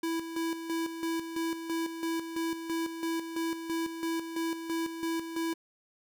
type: tone with tremolo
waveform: square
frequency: 329.6 Hz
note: E4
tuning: in tune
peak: -30 dBFS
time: 0.03-5.54 s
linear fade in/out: 5 ms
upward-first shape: square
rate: 3 Hz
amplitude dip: 60%
effects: none